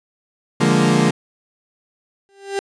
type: chord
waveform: 30% pulse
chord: Bb dominant seventh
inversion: first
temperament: equal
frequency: 146.83 / 174.61 / 207.7 / 233.1 Hz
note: D3 / F3 / Ab3 / Bb3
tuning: 0 / 0 / 0 / 0 cents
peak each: -16 dBFS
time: 0.6-1.11 s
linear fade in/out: 10 ms
type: tone with exponential growth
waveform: 35% pulse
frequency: 395.3 Hz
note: G4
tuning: 15 cents sharp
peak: -15 dBFS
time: 2.29-2.59 s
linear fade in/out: 0 ms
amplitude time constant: 64 ms
effects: resampled to 22050 Hz